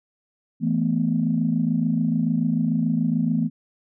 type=chord; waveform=sine; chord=E suspended fourth; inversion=none; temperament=equal; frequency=164.81 / 220 / 246.9 Hz; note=E3 / A3 / B3; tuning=0 / 0 / 0 cents; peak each=-23 dBFS; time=0.6-3.5 s; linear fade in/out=50 ms; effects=tanh soft clip ceiling -9 dBFS

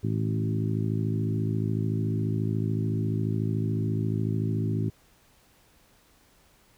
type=harmonic tone with a mistuned harmonic; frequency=54 Hz; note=A1; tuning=32 cents flat; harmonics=2 / 3 / 4 / 5 / 6 / 7; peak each=-27 / -31 / -33 / -35 / -37 / -38 dBFS; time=0.03-4.9 s; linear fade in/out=10 ms; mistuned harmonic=2; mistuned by=+19 cents; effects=pink hiss -61 dBFS RMS until 6.77 s

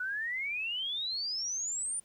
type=exponential sweep; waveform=sine; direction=up; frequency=1458 to 9397 Hz; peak=-32 dBFS; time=0-2 s; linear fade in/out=5 ms; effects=pink hiss -66 dBFS RMS until 2.04 s

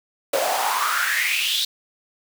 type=noise with high-pass filter sweep; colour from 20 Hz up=pink; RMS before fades=-22 dBFS; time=0.33-1.65 s; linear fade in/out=5 ms; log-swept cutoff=530 to 3900 Hz; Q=6.4; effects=none

